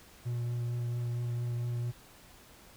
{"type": "tone with vibrato", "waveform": "triangle", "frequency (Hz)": 120, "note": "B2", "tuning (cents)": -49, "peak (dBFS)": -29, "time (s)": [0.25, 1.92], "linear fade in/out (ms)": 20, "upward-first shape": "triangle", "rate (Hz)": 4.4, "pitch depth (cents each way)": 13, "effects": ["pink hiss -56 dBFS RMS until 2.76 s"]}